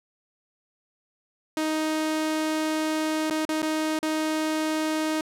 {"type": "tone with dropouts", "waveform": "sawtooth", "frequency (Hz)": 312.3, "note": "D#4", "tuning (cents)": 7, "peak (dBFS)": -20, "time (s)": [1.57, 5.21], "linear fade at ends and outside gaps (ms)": 2, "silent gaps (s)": [[3.3, 3.307], [3.452, 3.49], [3.62, 3.627], [3.99, 4.028]], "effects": ["low-pass 12000 Hz 12 dB/octave"]}